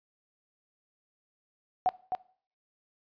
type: tone with echo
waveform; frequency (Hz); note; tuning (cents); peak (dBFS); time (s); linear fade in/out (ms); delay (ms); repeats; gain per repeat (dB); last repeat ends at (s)
sine; 740; F#5; 0; -21; 1.86-1.89; 0; 260; 1; -6; 2.15
effects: noise-tail reverb RT60 0.5 s tail -21 dB re dry + resampled to 11025 Hz